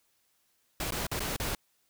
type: noise with dropouts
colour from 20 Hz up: pink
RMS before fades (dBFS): -33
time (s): 0.8-1.55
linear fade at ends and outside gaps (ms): 2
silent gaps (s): 0.907-0.921 / 1.068-1.114 / 1.195-1.203 / 1.364-1.399
effects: white hiss -72 dBFS RMS until 1.89 s